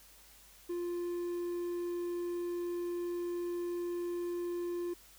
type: tone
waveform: triangle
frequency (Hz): 349.2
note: F4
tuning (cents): 0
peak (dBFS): -32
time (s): 0.69-4.94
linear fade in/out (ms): 10
effects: added 50 Hz sine -65 dBFS peak until 5.18 s + white hiss -59 dBFS RMS until 5.18 s